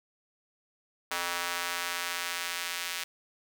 square tone with high-pass filter sweep, 87.31 Hz, F2, in tune, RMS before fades -34 dBFS, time 1.11-3.04 s, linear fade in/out 5 ms, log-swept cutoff 1100 to 2200 Hz, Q 0.89, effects none

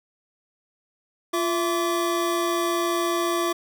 square tone cluster, 346.2 / 666 / 1153 Hz, F4 / E5 / D6, -15 / +18 / -32 cents, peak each -25 / -30 / -28 dBFS, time 1.33-3.53 s, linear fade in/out 10 ms, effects none

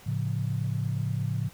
sine chord, A augmented, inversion none, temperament equal, 110 / 138.59 / 174.61 Hz, A2 / C#3 / E#3, 0 / 0 / 0 cents, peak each -29 / -30 / -35 dBFS, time 0.06-1.49 s, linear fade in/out 10 ms, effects pink hiss -52 dBFS RMS until 1.53 s

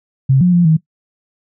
sine tone with pitch steps, 133.9 / 178.8 / 174.2 / 158.9 Hz, C3 / F3 / F3 / D#3, +40 / +41 / -4 / +37 cents, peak -7 dBFS, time 0.29-0.77 s, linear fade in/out 10 ms, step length 120 ms, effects noise-tail reverb RT60 0.1 s tail -19 dB re dry

